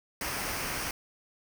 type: noise with comb filter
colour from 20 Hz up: pink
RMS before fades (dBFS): -34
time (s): 0.21-0.91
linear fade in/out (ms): 2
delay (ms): 0.27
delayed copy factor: -0.5
effects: none